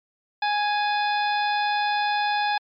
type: harmonic tone with a mistuned harmonic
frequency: 830.6 Hz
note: G#5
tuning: in tune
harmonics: 1 / 2 / 3 / 4 / 5 / 6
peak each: -22 / -28 / -32 / -34 / -36 / -38 dBFS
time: 0.42-2.58 s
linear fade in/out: 5 ms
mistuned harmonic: 4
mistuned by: +80 cents
effects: MP3 64 kbps